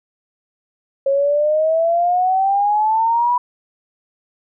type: exponential sweep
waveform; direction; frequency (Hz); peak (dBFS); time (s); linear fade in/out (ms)
sine; up; 543 to 987.8; -13; 1.06-3.38; 5
effects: none